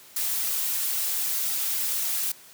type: noise with flanger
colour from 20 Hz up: blue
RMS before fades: -27 dBFS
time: 0.16-2.32 s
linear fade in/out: 5 ms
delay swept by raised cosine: 1.7 to 5.8 ms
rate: 3.7 Hz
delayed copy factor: -0.75
effects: white hiss -50 dBFS RMS until 2.53 s + high-pass 100 Hz 12 dB/octave